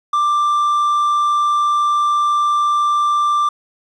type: tone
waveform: triangle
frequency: 1181 Hz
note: D6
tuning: 9 cents sharp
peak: -11 dBFS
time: 0.13-3.49 s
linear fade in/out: 5 ms
effects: resampled to 24000 Hz + 8-bit